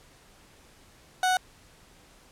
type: tone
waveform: 30% pulse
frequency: 740 Hz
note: F#5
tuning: in tune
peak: -19 dBFS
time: 1.23-1.37 s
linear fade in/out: 2 ms
effects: pink hiss -56 dBFS RMS until 2.31 s + low-pass 11000 Hz 12 dB/octave

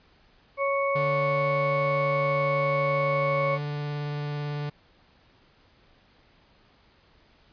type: harmonic tone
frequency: 554.4 Hz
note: C#5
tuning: in tune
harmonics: 1 / 2 / 4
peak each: -25 / -28 / -31 dBFS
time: 0.57-3.59 s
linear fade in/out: 50 ms
type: tone with vibrato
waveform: 45% pulse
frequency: 146.6 Hz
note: D3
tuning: 3 cents flat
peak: -29 dBFS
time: 0.95-4.7 s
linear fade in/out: 10 ms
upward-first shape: sine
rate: 18 Hz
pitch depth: 9 cents each way
effects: pink hiss -60 dBFS RMS until 7.52 s + resampled to 11025 Hz

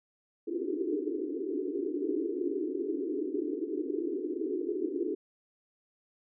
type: band-pass noise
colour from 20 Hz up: pink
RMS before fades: -33 dBFS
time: 0.47-5.15 s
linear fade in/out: 10 ms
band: 280 to 430 Hz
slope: 96 dB/octave
effects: none

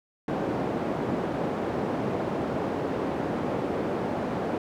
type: band-pass noise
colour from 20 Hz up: white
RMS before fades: -29 dBFS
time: 0.28-4.58 s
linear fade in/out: 2 ms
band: 140 to 520 Hz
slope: 12 dB/octave
effects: none

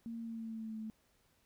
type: tone with pitch glide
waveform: sine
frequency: 230 to 218.9 Hz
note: A#3 to A3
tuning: -23 to -9 cents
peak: -40 dBFS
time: 0.06-0.9 s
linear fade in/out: 0 ms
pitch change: -86 cents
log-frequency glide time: 0.19-0.78 s
effects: pink hiss -73 dBFS RMS until 1.45 s

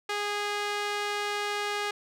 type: tone with band-pass filter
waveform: sawtooth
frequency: 412.3 Hz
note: G#4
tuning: 13 cents flat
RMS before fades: -31 dBFS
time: 0.09-1.91 s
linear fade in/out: 5 ms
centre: 2300 Hz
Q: 0.56
effects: none

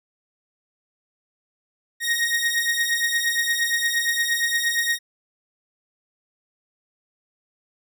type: beating tone pair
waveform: sawtooth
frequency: 1864.7 / 1873.3 Hz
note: A#6 / A#6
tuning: 0 / +8 cents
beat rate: 8.6 Hz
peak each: -21 / -19 dBFS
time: 2-4.99 s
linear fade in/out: 50 ms
effects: none

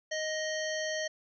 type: harmonic tone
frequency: 624 Hz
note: D#5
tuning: 5 cents sharp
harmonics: 1 / 3 / 5 / 7 / 9 / 10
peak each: -34 / -36 / -42 / -44 / -44 / -44 dBFS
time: 0.11-1.08 s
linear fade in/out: 10 ms
effects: none

